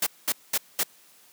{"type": "noise bursts", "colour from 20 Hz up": "white", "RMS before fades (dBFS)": -24, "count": 4, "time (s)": [0.02, 0.834], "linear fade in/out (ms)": 5, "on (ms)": 46, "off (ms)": 210, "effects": ["white hiss -56 dBFS RMS until 1.32 s", "high-pass 150 Hz 12 dB/octave"]}